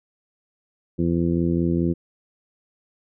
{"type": "harmonic tone", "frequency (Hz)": 84.7, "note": "E2", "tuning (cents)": 48, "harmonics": [1, 2, 3, 4, 5, 6], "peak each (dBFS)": [-28, -22, -25, -24, -36, -36], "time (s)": [0.98, 1.94], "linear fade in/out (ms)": 20, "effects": []}